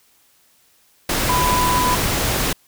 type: tone in noise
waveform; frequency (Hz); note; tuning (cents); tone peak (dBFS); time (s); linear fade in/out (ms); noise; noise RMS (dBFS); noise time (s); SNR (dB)
sine; 995; B5; +13; -17; 1.29-1.95; 5; pink; -20; 1.09-2.53; 0
effects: white hiss -57 dBFS RMS until 2.67 s